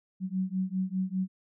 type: beating tone pair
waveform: sine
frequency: 185 / 190 Hz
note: F#3 / F#3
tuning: 0 / +46 cents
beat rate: 5 Hz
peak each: -31 dBFS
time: 0.2-1.28 s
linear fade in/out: 50 ms
effects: none